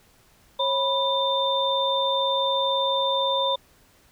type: tone cluster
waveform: sine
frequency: 545 / 986 / 3588 Hz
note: C#5 / B5 / A7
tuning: -29 / -3 / +33 cents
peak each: -25 dBFS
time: 0.59-3.56 s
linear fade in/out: 10 ms
effects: pink hiss -58 dBFS RMS until 4.11 s